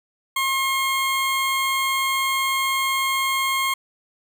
20% pulse tone, 1074 Hz, C6, 45 cents sharp, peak -15 dBFS, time 0.36-3.74 s, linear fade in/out 5 ms, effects none

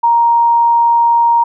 sine tone, 936 Hz, A#5, 7 cents sharp, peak -7 dBFS, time 0.03-1.44 s, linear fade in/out 10 ms, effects none

